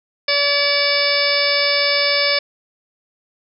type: harmonic tone with a mistuned harmonic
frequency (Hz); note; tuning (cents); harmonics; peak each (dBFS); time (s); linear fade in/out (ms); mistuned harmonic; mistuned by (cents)
573; D5; -43; 1 / 2 / 3 / 4 / 5 / 6 / 7 / 8 / 9; -21 / -28 / -25 / -20 / -29 / -25 / -30 / -22 / -21; 0.28-2.39; 5; 6; +54
effects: none